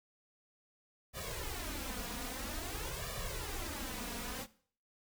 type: noise with flanger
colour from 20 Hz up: pink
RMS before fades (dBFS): -41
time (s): 1.13-4.47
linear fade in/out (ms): 50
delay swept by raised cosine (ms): 1.7 to 4.2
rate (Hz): 0.5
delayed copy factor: +0.9
effects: noise-tail reverb RT60 0.5 s tail -18 dB re dry